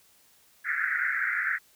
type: band-pass noise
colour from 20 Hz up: pink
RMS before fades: -28 dBFS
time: 0.64-1.59 s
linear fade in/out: 50 ms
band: 1400 to 2100 Hz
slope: 96 dB/octave
effects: white hiss -61 dBFS RMS until 1.75 s